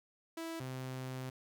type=tone pair in turn; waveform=sawtooth; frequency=328.5 / 129.61 Hz; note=E4 / C3; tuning=-6 / -16 cents; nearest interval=octave + major third; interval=1610 cents; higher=first; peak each=-36 / -36 dBFS; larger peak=neither; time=0.37-0.6 / 0.6-1.3 s; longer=second; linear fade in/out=5 ms; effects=none